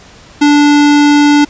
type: tone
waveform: square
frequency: 292 Hz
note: D4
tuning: 10 cents flat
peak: -5 dBFS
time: 0.41-1.45 s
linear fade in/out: 10 ms
effects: pink hiss -38 dBFS RMS until 1.49 s + resampled to 16000 Hz